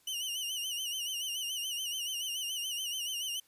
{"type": "tone with vibrato", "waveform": "sawtooth", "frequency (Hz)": 2943, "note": "F#7", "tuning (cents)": -10, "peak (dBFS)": -31, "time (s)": [0.07, 3.4], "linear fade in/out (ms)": 5, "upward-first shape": "sine", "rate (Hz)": 7, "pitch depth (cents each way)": 93, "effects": ["white hiss -67 dBFS RMS until 3.47 s", "resampled to 32000 Hz"]}